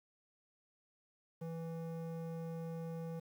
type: tone with band-pass filter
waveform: square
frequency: 164.81 Hz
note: E3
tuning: in tune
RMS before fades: -43 dBFS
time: 1.41-3.2 s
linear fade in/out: 10 ms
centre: 340 Hz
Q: 1.4
effects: 11-bit